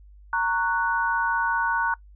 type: chord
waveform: sine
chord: F# major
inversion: first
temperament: just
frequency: 925 / 1110 / 1480 Hz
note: A#5 / C#6 / F#6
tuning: -14 / +2 / 0 cents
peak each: -25 / -29 / -24 dBFS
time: 0.33-1.94 s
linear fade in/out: 2 ms
effects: noise-tail reverb RT60 0.1 s tail -22 dB re dry + added 50 Hz sine -46 dBFS peak until 2.15 s